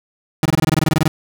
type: tone bursts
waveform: 30% pulse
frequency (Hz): 157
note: D#3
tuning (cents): +16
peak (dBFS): -9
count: 14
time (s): 0.43-1.08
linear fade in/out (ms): 2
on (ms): 26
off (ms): 22
effects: none